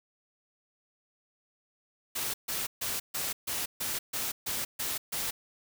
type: noise bursts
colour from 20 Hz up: white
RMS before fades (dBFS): -33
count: 10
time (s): 2.15-5.31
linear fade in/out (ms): 10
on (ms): 190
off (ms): 140
effects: none